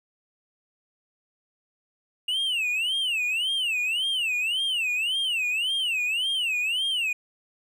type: tone with vibrato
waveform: triangle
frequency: 2805 Hz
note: F7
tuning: 7 cents sharp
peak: -22 dBFS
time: 2.28-7.13 s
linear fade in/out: 5 ms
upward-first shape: sine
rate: 1.8 Hz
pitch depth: 240 cents each way
effects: none